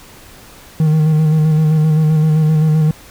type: tone with vibrato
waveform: triangle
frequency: 155.6 Hz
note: D#3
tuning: in tune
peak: -7 dBFS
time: 0.8-2.91 s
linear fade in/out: 2 ms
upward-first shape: square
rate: 7.7 Hz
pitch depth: 26 cents each way
effects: pink hiss -40 dBFS RMS until 3.1 s